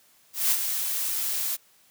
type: noise with ADSR envelope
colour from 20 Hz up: blue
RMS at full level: -21 dBFS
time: 0.33-1.57 s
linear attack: 180 ms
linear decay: 53 ms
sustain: -7 dB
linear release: 25 ms
effects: white hiss -60 dBFS RMS until 1.9 s + high-pass 80 Hz 12 dB/octave